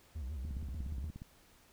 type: tone with vibrato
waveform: triangle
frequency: 69.6 Hz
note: C#2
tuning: 8 cents sharp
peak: -36 dBFS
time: 0.15-1.11 s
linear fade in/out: 10 ms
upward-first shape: sine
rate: 6.9 Hz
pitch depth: 230 cents each way
type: click train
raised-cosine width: 5 ms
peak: -33 dBFS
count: 14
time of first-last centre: 0.45-1.219 s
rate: 16.9 Hz
effects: pink hiss -64 dBFS RMS until 1.72 s